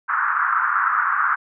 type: band-pass noise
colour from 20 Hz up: white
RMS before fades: -20 dBFS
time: 0.08-1.36 s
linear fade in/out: 20 ms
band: 1100 to 1500 Hz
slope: 48 dB/octave
effects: none